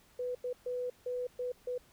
sine tone bursts at uneven times, 496 Hz, B4, 7 cents sharp, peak -33 dBFS, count 6, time 0.19-0.35 / 0.44-0.53 / 0.66-0.9 / 1.06-1.27 / 1.39-1.52 / 1.67-1.78 s, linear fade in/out 5 ms, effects pink hiss -64 dBFS RMS until 1.92 s

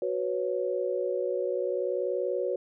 sine chord, F# suspended fourth, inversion none, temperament equal, 370 / 493.9 / 554.4 Hz, F#4 / B4 / C#5, 0 / 0 / 0 cents, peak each -31 dBFS, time 0.02-2.56 s, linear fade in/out 2 ms, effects none

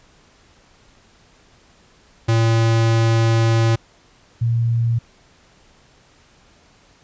square / sine tone pair in turn, 113.9 / 116.49 Hz, A#2 / A#2, -40 / -1 cents, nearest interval unison, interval 39 cents, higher second, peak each -14 / -15 dBFS, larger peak first, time 2.28-3.76 / 4.41-4.99 s, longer first, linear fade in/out 10 ms, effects pink hiss -53 dBFS RMS until 7.03 s + resampled to 16000 Hz

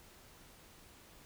silence, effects pink hiss -59 dBFS RMS until 1.25 s

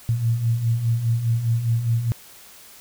sine beating tone pair, 112.4 / 117.3 Hz, A2 / A#2, +37 / +11 cents, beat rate 4.9 Hz, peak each -26 / -19 dBFS, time 0.09-2.12 s, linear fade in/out 0 ms, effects white hiss -46 dBFS RMS until 2.8 s

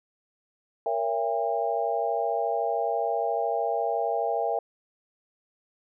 sine chord, A# diminished seventh, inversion none, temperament just, 466.2 / 559.4 / 671.3 / 805.5 Hz, A#4 / C#5 / E5 / G5, 0 / +16 / +31 / +47 cents, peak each -30 / -33 / -28 / -29 dBFS, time 0.86-4.59 s, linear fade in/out 2 ms, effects none

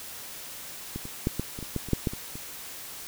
clicks, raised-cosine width 3 ms, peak -20 / -25 / -11 / -15 / -24 / -24 / -15 / -25 / -9 / -12 / -23 / -26 dBFS, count 12, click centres 0.96 / 1.054 / 1.271 / 1.396 / 1.589 / 1.627 / 1.763 / 1.887 / 1.933 / 2.072 / 2.135 / 2.355 s, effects white hiss -41 dBFS RMS until 3.07 s

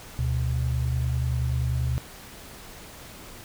sine tone pair together, 73.85 / 124.2 Hz, D2 / B2, +10 / +10 cents, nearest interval major sixth, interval 900 cents, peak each -26 / -25 dBFS, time 0.19-1.98 s, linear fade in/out 0 ms, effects pink hiss -44 dBFS RMS until 3.44 s

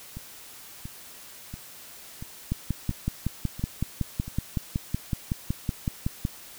two click trains, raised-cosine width 5 ms, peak -13 / -24 dBFS, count 21 / 7, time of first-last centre 2.52-6.251 / 0.17-4.28 s, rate 5.36 / 1.46 Hz, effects white hiss -46 dBFS RMS until 6.58 s

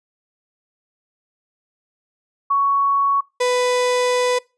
sine / 35% pulse tone pair in turn, 1115 / 496.7 Hz, C#6 / B4, +10 / +10 cents, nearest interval octave + major second, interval 1400 cents, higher first, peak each -14 dBFS, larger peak neither, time 2.5-3.21 / 3.4-4.39 s, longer second, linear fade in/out 10 ms, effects noise-tail reverb RT60 0.3 s tail -25 dB re dry + resampled to 22050 Hz

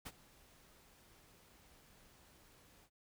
pink noise with ADSR envelope, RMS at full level -45 dBFS, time 0.05-2.9 s, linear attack 17 ms, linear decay 43 ms, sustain -20 dB, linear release 67 ms, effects none

